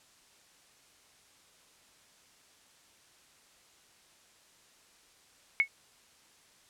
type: tone with exponential decay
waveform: sine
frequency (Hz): 2200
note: C#7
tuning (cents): -14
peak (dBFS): -17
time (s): 5.6-5.68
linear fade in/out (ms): 0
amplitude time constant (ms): 17
effects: white hiss -62 dBFS RMS until 6.69 s + low-pass 9000 Hz 12 dB/octave